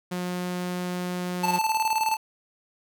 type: tone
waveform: sawtooth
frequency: 179.4 Hz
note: F3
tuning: 47 cents sharp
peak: -24 dBFS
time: 0.11-1.59 s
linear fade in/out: 10 ms
type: tone with tremolo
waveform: square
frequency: 880 Hz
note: A5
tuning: in tune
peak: -21 dBFS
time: 1.43-2.17 s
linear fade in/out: 10 ms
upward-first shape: square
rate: 19 Hz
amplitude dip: 55%
effects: none